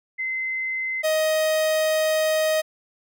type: tone pair in turn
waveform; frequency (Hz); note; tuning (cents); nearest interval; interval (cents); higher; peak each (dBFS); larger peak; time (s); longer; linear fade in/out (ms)
sine / 45% pulse; 2060 / 627.1; C7 / D#5; -28 / +13; octave + major sixth; 2059; first; -24 / -19; second; 0.18-1.03 / 1.03-2.62; second; 20
effects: none